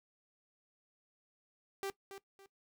sawtooth tone with echo, 392 Hz, G4, in tune, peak -33 dBFS, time 1.83-1.9 s, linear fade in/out 0 ms, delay 280 ms, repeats 2, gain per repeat -10 dB, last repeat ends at 2.46 s, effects noise-tail reverb RT60 0.1 s tail -17 dB re dry

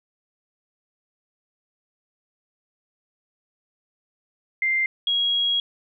sine tone pair in turn, 2093 / 3300 Hz, C7 / G#7, 0 / -12 cents, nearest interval minor sixth, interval 788 cents, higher second, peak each -19 dBFS, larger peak neither, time 4.62-4.86 / 5.07-5.6 s, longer second, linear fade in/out 2 ms, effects none

